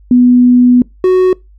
sine / triangle tone pair in turn, 246.9 / 369.9 Hz, B3 / F#4, 0 / 0 cents, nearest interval perfect fifth, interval 700 cents, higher second, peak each -3 dBFS, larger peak neither, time 0.11-0.82 / 1.04-1.33 s, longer first, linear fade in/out 2 ms, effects noise-tail reverb RT60 0.2 s tail -24 dB re dry + added 50 Hz sine -38 dBFS peak until 1.58 s

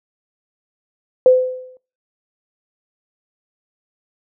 sine tone with exponential decay, 510 Hz, C5, 44 cents flat, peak -4 dBFS, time 1.26-1.77 s, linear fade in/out 1 ms, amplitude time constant 110 ms, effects noise-tail reverb RT60 0.3 s tail -21 dB re dry

